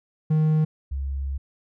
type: tone pair in turn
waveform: triangle / sine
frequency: 155.56 / 68.42 Hz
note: D#3 / C#2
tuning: 0 / -22 cents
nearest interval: octave + major second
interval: 1422 cents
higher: first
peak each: -15 / -25 dBFS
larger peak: first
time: 0.3-0.65 / 0.91-1.38 s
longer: second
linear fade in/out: 10 ms
effects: none